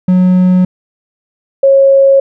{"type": "tone pair in turn", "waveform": ["triangle", "sine"], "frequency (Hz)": [182.9, 545.9], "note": ["F#3", "C#5"], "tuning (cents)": [-20, -27], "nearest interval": "octave + perfect fifth", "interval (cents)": 1893, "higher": "second", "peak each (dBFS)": -3, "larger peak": "neither", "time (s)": [[0.08, 0.65], [1.63, 2.2]], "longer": "neither", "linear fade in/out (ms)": 5, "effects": []}